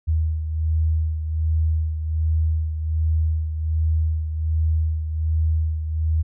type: beating tone pair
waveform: sine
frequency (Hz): 79 / 80.3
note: D#2 / E2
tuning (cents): +27 / -45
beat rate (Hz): 1.3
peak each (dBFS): -19 / -27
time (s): 0.07-6.23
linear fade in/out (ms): 20
effects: none